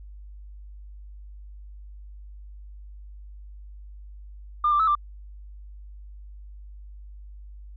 sine tone with pitch steps, 1202 / 1179 / 1301 / 1181 Hz, D6 / D6 / E6 / D6, +40 / +6 / -23 / +9 cents, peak -17 dBFS, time 4.64-4.952 s, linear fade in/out 5 ms, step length 78 ms, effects tanh soft clip ceiling -13 dBFS + added 50 Hz sine -40 dBFS peak until 7.76 s

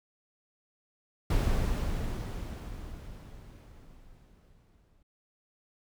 brown noise with exponential decay, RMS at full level -25 dBFS, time 1.3-5.03 s, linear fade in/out 5 ms, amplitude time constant 810 ms, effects none

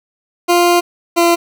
20% pulse tone pair in turn, 349.2 / 341.6 Hz, F4 / F4, 0 / -38 cents, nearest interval unison, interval 38 cents, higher first, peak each -4 dBFS, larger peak neither, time 0.48-0.81 / 1.16-1.36 s, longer first, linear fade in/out 20 ms, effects none

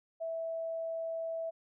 sine tone, 656 Hz, E5, 9 cents flat, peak -34 dBFS, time 0.2-1.51 s, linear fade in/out 20 ms, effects none

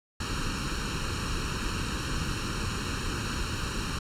pink noise with comb filter, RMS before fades -31 dBFS, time 0.2-3.99 s, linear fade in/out 5 ms, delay 0.72 ms, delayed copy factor +0.85, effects low-pass 7000 Hz 12 dB/octave

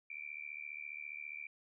sine tone with amplitude modulation, 2349 Hz, D7, in tune, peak -39 dBFS, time 0.1-1.47 s, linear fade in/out 5 ms, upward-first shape sine, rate 74.8 Hz, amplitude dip 95%, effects none

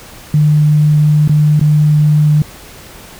sine tone with dropouts, 150.5 Hz, D3, 43 cents sharp, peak -6 dBFS, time 0.34-2.42 s, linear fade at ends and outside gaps 2 ms, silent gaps 1.277-1.294 / 1.595-1.612 s, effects pink hiss -35 dBFS RMS until 3.19 s

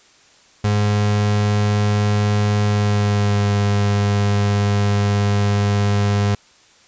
35% pulse tone with pitch glide, 103.83 to 101.87 Hz, G#2 to G#2, 0 to -33 cents, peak -13 dBFS, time 0.64-6.35 s, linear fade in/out 5 ms, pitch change -33 cents, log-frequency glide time 2.67-3.5 s, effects white hiss -51 dBFS RMS until 6.87 s + resampled to 16000 Hz

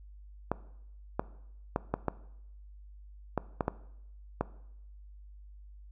clicks, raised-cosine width 1 ms, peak -14 dBFS, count 9, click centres 0.516 / 1.195 / 1.761 / 1.94 / 2.083 / 3.377 / 3.608 / 3.681 / 4.41 s, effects noise-tail reverb RT60 0.8 s tail -18 dB re dry + added 50 Hz sine -48 dBFS peak until 5.91 s

